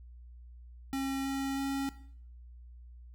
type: tone with pitch steps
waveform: square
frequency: 270 / 271.9 / 273.8 Hz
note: C#4 / C#4 / C#4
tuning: -45 / -33 / -21 cents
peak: -32 dBFS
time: 0.93-1.89 s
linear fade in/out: 0 ms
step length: 320 ms
effects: noise-tail reverb RT60 0.6 s tail -17 dB re dry + added 60 Hz sine -48 dBFS peak until 3.14 s